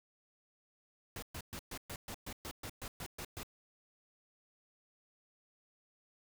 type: noise bursts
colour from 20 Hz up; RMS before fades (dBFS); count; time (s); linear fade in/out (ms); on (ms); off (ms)
pink; -44; 13; 1.16-3.432; 2; 64; 120
effects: none